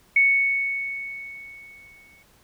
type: tone with exponential decay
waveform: sine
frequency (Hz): 2217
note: C#7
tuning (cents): 0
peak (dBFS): -13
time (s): 0.16-2.23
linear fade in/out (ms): 5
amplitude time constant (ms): 450
effects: pink hiss -58 dBFS RMS until 2.43 s